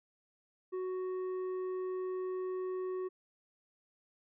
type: tone with tanh clipping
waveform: triangle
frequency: 370.7 Hz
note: F#4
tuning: 3 cents sharp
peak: -36 dBFS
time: 0.72-3.09 s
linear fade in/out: 20 ms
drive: 11 dB
effects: none